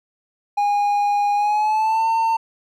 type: tone with pitch glide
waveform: triangle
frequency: 819 to 903.5 Hz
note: G#5 to A5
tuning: -24 to +46 cents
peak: -14 dBFS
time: 0.57-2.37 s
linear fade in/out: 10 ms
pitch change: +170 cents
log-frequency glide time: 1.35-2.07 s
effects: none